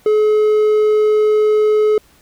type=tone; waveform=triangle; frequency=426.7 Hz; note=G#4; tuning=47 cents sharp; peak=-8 dBFS; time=0.06-1.98 s; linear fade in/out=2 ms; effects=pink hiss -51 dBFS RMS until 2.21 s